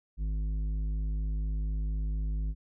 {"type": "tone with tanh clipping", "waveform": "sine", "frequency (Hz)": 52.1, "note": "G#1", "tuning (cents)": 6, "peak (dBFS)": -30, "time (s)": [0.17, 2.55], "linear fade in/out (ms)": 50, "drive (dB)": 9, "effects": []}